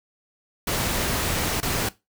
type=noise with dropouts; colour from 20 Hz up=pink; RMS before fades=-25 dBFS; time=0.67-1.89 s; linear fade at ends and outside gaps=5 ms; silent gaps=1.604-1.628 s; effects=noise-tail reverb RT60 0.2 s tail -17 dB re dry